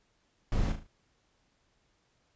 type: noise with echo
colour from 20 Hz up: brown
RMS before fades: -29 dBFS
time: 0.52-0.72 s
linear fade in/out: 2 ms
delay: 37 ms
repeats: 4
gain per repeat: -7 dB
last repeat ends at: 0.868 s
effects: pink hiss -72 dBFS RMS until 2.35 s + resampled to 16000 Hz